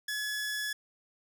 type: tone pair together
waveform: sawtooth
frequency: 1700 / 5419 Hz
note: G#6 / E8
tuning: +40 / +47 cents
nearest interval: octave + minor sixth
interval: 2007 cents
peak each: -29 / -40 dBFS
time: 0.08-0.73 s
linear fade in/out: 5 ms
effects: none